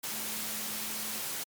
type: tone in noise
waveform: sine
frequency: 215.8 Hz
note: A3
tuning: 33 cents flat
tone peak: -47 dBFS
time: 0.11-1.2 s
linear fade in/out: 10 ms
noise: white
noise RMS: -36 dBFS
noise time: 0.03-1.44 s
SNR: -14 dB
effects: high-pass 100 Hz 12 dB/octave + MP3 96 kbps